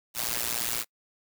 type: noise with amplitude modulation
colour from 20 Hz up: white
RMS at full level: -26 dBFS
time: 0.14-0.85 s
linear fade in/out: 50 ms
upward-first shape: sine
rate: 117 Hz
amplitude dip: 100%
effects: noise-tail reverb RT60 0.1 s tail -26 dB re dry